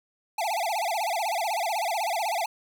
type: tone with vibrato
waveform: square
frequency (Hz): 769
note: G5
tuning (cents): -33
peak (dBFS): -26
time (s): 0.38-2.46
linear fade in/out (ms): 5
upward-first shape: sine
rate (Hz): 16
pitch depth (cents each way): 260
effects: none